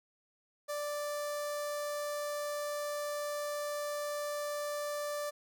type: tone with notch filter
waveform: sawtooth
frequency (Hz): 587.3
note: D5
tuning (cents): 0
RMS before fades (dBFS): -37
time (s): 0.68-5.31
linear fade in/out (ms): 20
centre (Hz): 2700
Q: 1.3
effects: none